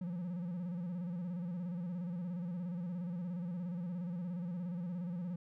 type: tone with vibrato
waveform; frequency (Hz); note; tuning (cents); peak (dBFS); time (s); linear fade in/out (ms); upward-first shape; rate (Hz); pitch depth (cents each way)
triangle; 176; F3; +14; -35; 0.01-5.36; 5; square; 17; 74
effects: none